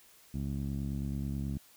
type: tone with low-pass filter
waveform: 15% pulse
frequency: 69.3 Hz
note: C#2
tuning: in tune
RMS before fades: -35 dBFS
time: 0.34-1.58 s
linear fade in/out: 5 ms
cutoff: 230 Hz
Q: 1.2
effects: white hiss -60 dBFS RMS until 1.76 s